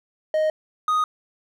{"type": "tone pair in turn", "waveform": "triangle", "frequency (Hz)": [622.3, 1244.6], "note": ["D#5", "D#6"], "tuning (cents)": [0, 0], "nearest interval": "octave", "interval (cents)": 1200, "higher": "second", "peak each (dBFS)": -16, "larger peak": "neither", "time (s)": [[0.34, 0.5], [0.88, 1.04]], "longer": "neither", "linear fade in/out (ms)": 2, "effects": []}